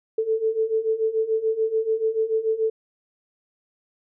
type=beating tone pair; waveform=sine; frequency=438.3 / 445.2 Hz; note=A4 / A4; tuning=-7 / +20 cents; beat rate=6.9 Hz; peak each=-25 / -22 dBFS; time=0.18-2.7 s; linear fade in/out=5 ms; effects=none